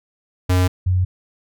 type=tone pair in turn; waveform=square / sine; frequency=91.1 / 91.59 Hz; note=F#2 / F#2; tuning=-26 / -17 cents; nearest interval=unison; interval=9 cents; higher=second; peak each=-14 dBFS; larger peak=neither; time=0.49-0.68 / 0.86-1.05 s; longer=neither; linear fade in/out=10 ms; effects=none